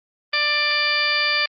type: harmonic tone with a mistuned harmonic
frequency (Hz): 592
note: D5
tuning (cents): +14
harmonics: 1 / 2 / 3 / 4 / 5 / 6 / 7 / 8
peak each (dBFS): -32 / -28 / -24 / -22 / -29 / -28 / -32 / -24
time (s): 0.33-1.46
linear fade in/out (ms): 5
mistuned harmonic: 7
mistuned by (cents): +63
effects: Opus 24 kbps